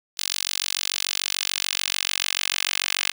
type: tone with high-pass filter sweep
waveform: 10% pulse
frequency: 46.84 Hz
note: F#1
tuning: 22 cents sharp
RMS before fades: -26 dBFS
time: 0.17-3.12 s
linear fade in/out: 20 ms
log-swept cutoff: 4100 to 2600 Hz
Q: 1.4
effects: none